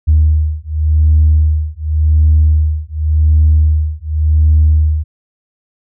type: beating tone pair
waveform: sine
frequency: 76.7 / 77.59 Hz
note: D#2 / D#2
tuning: -24 / -4 cents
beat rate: 0.89 Hz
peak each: -10 dBFS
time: 0.07-5.04 s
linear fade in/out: 20 ms
effects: tanh soft clip ceiling -1 dBFS